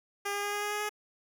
10% pulse tone with pitch steps, 404 / 406.6 / 409.2 / 411.8 / 414.4 / 417 / 419.7 Hz, G#4 / G#4 / G#4 / G#4 / G#4 / G#4 / G#4, -48 / -37 / -26 / -15 / -4 / +7 / +18 cents, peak -23 dBFS, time 0.25-0.894 s, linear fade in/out 10 ms, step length 92 ms, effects none

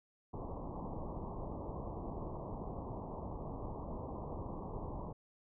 pink low-pass noise, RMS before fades -43 dBFS, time 0.33-5.13 s, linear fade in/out 10 ms, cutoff 1100 Hz, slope 96 dB/octave, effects none

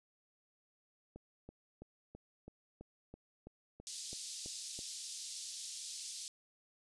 click train, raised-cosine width 2 ms, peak -37 dBFS, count 12, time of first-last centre 1.16-4.79 s, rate 3.03 Hz
pink band-pass noise, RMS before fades -46 dBFS, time 3.87-6.28 s, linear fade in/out 0 ms, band 4100 to 9400 Hz, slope 24 dB/octave
effects resampled to 24000 Hz

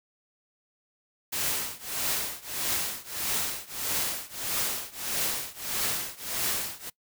white noise with tremolo, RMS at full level -27 dBFS, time 1.32-6.9 s, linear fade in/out 10 ms, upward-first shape triangle, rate 1.6 Hz, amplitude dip 95%, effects noise-tail reverb RT60 0.1 s tail -22 dB re dry

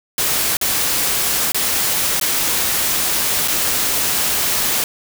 white noise with dropouts, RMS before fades -18 dBFS, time 0.18-4.84 s, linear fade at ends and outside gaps 1 ms, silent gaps 0.569-0.613 / 1.52-1.545 / 2.198-2.212 / 3.477-3.482 s, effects none

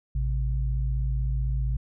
sine tone pair together, 55 / 130.81 Hz, A1 / C3, 0 / 0 cents, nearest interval octave + minor third, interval 1500 cents, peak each -24 / -30 dBFS, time 0.15-1.77 s, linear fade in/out 5 ms, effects none

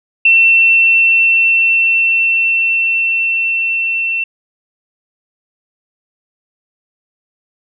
sine tone with level ramp, 2696 Hz, E7, 38 cents sharp, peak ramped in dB -5 to -14 dBFS, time 0.25-4.24 s, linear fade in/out 5 ms, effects none

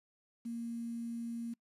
sine tone with quantisation, 233.1 Hz, A#3, in tune, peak -37 dBFS, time 0.45-1.54 s, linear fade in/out 10 ms, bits 10, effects noise-tail reverb RT60 0.1 s tail -26 dB re dry + resampled to 32000 Hz

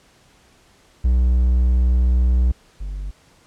triangle tone pair in turn, 61.74 / 48.48 Hz, B1 / G1, 0 / -18 cents, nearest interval major third, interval 418 cents, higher first, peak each -11 / -23 dBFS, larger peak first, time 1.04-2.52 / 2.8-3.11 s, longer first, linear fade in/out 10 ms, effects pink hiss -54 dBFS RMS until 3.46 s + low-pass 9000 Hz 12 dB/octave

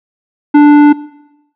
sine tone with tanh clipping, 293.7 Hz, D4, in tune, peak -3 dBFS, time 0.54-0.93 s, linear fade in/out 10 ms, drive 12 dB, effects noise-tail reverb RT60 0.9 s tail -20 dB re dry

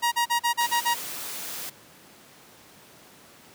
sawtooth tone bursts, 947 Hz, A#5, 27 cents sharp, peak -17 dBFS, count 7, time 0.02-0.948 s, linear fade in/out 20 ms, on 100 ms, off 38 ms
white noise, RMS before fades -35 dBFS, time 0.6-1.7 s, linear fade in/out 10 ms
effects pink hiss -51 dBFS RMS until 3.54 s + high-pass 150 Hz 12 dB/octave

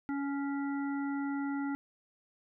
harmonic tone with a mistuned harmonic, 280.4 Hz, C#4, 20 cents sharp, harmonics 1 / 3 / 5 / 7, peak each -32 / -43 / -44 / -49 dBFS, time 0.09-1.75 s, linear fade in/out 0 ms, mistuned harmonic 5, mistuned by -15 cents, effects none

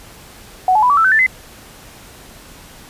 sine tone with pitch steps, 743 / 858.4 / 991.8 / 1145.9 / 1323.9 / 1529.5 / 1767.2 / 2042 Hz, F#5 / A5 / B5 / D6 / E6 / G6 / A6 / C7, +7 / -43 / +7 / -43 / +7 / -43 / +7 / -43 cents, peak -9 dBFS, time 0.68-1.264 s, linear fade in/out 2 ms, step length 73 ms, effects pink hiss -40 dBFS RMS until 2.89 s + resampled to 32000 Hz

